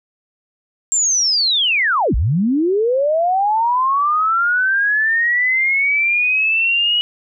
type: linear two-way sweep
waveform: sine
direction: down then up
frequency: 7459 to 44.03 to 2925 Hz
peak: -13 dBFS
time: 0.92-7.01 s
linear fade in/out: 0 ms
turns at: 2.15 s
effects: none